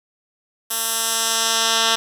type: tone with band-pass filter sweep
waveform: 10% pulse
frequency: 226.2 Hz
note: A3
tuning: 48 cents sharp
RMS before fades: -20 dBFS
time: 0.7-1.96 s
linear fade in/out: 10 ms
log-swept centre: 12000 to 4000 Hz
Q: 0.98
effects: none